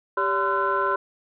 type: tone cluster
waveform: sine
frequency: 393.6 / 571 / 1023 / 1359 / 1495 Hz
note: G4 / D5 / C6 / F6 / F#6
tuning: +7 / -49 / -39 / -48 / +17 cents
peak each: -27 / -29 / -23 / -27 / -29 dBFS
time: 0.17-0.96 s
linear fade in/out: 5 ms
effects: tanh soft clip ceiling -11 dBFS